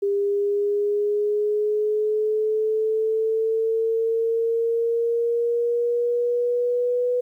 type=linear sweep; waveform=sine; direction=up; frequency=400.4 to 493.9 Hz; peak=-19 dBFS; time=0.02-7.21 s; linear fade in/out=10 ms; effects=10-bit